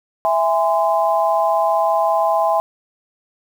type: chord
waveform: sine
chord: E augmented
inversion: none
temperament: just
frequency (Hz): 659.3 / 824.1 / 1030.1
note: E5 / G#5 / B#5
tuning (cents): 0 / -14 / -27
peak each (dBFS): -17 / -18 / -20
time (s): 0.25-2.6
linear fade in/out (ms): 0
effects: 7-bit